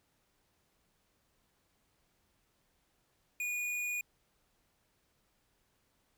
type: tone with hard clipping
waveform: sine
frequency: 2451 Hz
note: D#7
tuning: 27 cents flat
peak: -35 dBFS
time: 3.4-4.01 s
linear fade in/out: 2 ms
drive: 13 dB
effects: pink hiss -75 dBFS RMS until 6.17 s